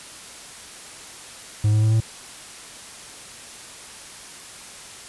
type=tone with pitch steps; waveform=triangle; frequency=105.7 / 107.55 / 109.43 / 111.34 Hz; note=G#2 / A2 / A2 / A2; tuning=+31 / -39 / -9 / +21 cents; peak=-13 dBFS; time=1.64-2.004 s; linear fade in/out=5 ms; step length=91 ms; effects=white hiss -40 dBFS RMS until 5.08 s + resampled to 24000 Hz